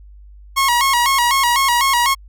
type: tone with vibrato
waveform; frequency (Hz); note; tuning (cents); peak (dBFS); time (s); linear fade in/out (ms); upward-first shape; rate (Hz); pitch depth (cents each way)
sawtooth; 1021; C6; -43; -9; 0.56-2.15; 20; square; 4; 110
effects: added 50 Hz sine -38 dBFS peak until 2.28 s